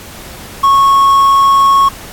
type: tone with quantisation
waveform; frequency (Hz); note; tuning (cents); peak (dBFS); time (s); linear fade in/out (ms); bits
triangle; 1100; C#6; -14; -3; 0.63-1.89; 10; 5
effects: pink hiss -31 dBFS RMS until 2.12 s + AAC 64 kbps